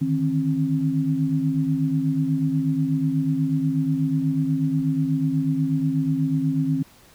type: tone cluster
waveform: sine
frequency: 150 / 158.2 / 267.3 Hz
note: D3 / D#3 / C4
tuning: +37 / +29 / +37 cents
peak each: -26 / -24 / -22 dBFS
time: 0.01-6.83 s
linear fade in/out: 10 ms
effects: pink hiss -52 dBFS RMS until 7.14 s